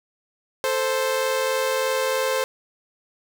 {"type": "tone pair together", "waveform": "sawtooth", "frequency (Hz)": [440.2, 523.3], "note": ["A4", "C5"], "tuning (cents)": [1, 0], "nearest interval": "minor third", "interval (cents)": 299, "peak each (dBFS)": [-23, -18], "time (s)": [0.64, 2.44], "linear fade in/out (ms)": 0, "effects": []}